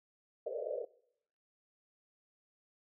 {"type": "band-pass noise", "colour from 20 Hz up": "white", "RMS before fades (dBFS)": -39, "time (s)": [0.46, 0.85], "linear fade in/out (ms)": 5, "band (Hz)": [410, 630], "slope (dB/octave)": 96, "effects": ["noise-tail reverb RT60 0.7 s tail -21 dB re dry"]}